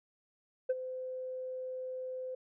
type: tone with ADSR envelope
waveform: sine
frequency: 513 Hz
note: C5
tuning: 34 cents flat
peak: -23 dBFS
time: 0.69-2.35 s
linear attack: 11 ms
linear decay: 33 ms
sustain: -14 dB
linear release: 6 ms
effects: tanh soft clip ceiling -25 dBFS